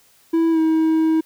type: tone with pitch glide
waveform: triangle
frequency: 328.8 to 319.4 Hz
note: E4 to D#4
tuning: -4 to +45 cents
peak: -12 dBFS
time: 0.33-1.21 s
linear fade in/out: 10 ms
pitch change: -51 cents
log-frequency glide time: 0.51-0.59 s
effects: white hiss -55 dBFS RMS until 1.25 s